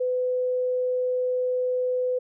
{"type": "tone", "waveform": "sine", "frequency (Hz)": 503, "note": "B4", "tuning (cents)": 32, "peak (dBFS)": -22, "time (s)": [0, 2.19], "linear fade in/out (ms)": 10, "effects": []}